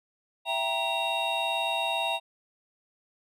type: tone cluster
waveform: triangle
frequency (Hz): 664 / 782 / 942 / 2748 / 3735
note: E5 / G5 / A#5 / F7 / A#7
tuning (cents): +12 / -4 / +18 / -29 / +3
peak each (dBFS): -31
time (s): 0.45-2.2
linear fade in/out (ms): 50
effects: none